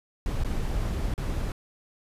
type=noise with dropouts; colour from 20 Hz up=brown; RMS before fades=-28 dBFS; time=0.26-1.52 s; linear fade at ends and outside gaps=1 ms; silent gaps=0.437-0.447 / 1.139-1.178 s; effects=resampled to 32000 Hz